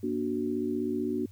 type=chord; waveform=sine; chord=Bb augmented; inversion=none; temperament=equal with one note detuned; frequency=238.1 / 293.7 / 370 Hz; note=Bb3 / D4 / F#4; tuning=+37 / 0 / 0 cents; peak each=-32 dBFS; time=0.03-1.26 s; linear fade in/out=5 ms; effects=added 98 Hz sine -47 dBFS peak until 1.31 s + white hiss -64 dBFS RMS until 1.31 s